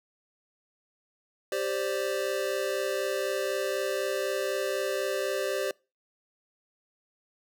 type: chord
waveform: square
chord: G suspended fourth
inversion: none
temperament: equal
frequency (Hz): 392 / 523.3 / 587.3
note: G4 / C5 / D5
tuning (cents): 0 / 0 / 0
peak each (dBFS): -33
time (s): 1.52-5.71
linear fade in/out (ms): 2
effects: noise-tail reverb RT60 0.3 s tail -25 dB re dry